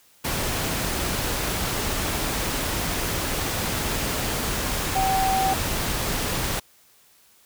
sine tone in noise, 767 Hz, G5, 38 cents flat, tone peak -20 dBFS, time 4.95-5.54 s, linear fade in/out 10 ms, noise pink, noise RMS -26 dBFS, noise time 0.24-6.6 s, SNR +3 dB, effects white hiss -57 dBFS RMS until 7.45 s

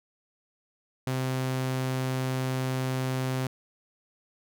sawtooth tone, 130 Hz, C3, 11 cents flat, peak -23 dBFS, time 1.07-3.47 s, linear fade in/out 2 ms, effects none

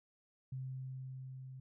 sine tone with level ramp, 130.81 Hz, C3, in tune, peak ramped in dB -39 to -47 dBFS, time 0.52-1.6 s, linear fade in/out 5 ms, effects none

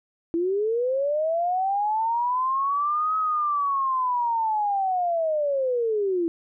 sine linear two-way sweep, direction up then down, 326.9 to 1280 to 326.9 Hz, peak -21 dBFS, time 0.34-6.28 s, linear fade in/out 0 ms, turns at 3.17 s, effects none

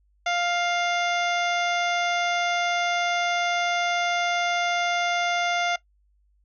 harmonic tone with a mistuned harmonic, 698.5 Hz, F5, in tune, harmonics 1 / 2 / 3 / 4 / 5 / 6 / 7 / 8 / 9, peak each -25 / -29 / -29 / -35 / -33 / -46 / -42 / -45 / -40 dBFS, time 0.26-5.76 s, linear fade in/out 5 ms, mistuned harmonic 3, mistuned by +15 cents, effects noise-tail reverb RT60 0.1 s tail -18 dB re dry + added 50 Hz sine -61 dBFS peak until 6.44 s

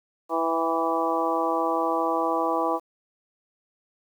harmonic tone with a mistuned harmonic, 164.81 Hz, E3, in tune, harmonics 2 / 3 / 4 / 5 / 6 / 7, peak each -29 / -29 / -29 / -29 / -29 / -29 dBFS, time 0.29-2.8 s, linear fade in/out 50 ms, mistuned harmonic 5, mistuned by -26 cents, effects 9-bit

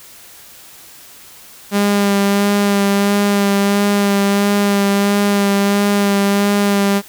sawtooth tone with vibrato, 201.3 Hz, G3, 46 cents sharp, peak -8 dBFS, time 1.71-7.02 s, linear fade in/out 50 ms, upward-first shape sine, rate 1.5 Hz, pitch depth 17 cents each way, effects white hiss -40 dBFS RMS until 7.08 s

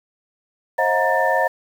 sine tone cluster, 534 / 633 / 720 / 937 / 1781 Hz, C5 / D#5 / F#5 / A#5 / A6, +35 / +30 / -47 / +9 / +21 cents, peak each -22 dBFS, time 0.78-1.48 s, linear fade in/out 10 ms, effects 7-bit

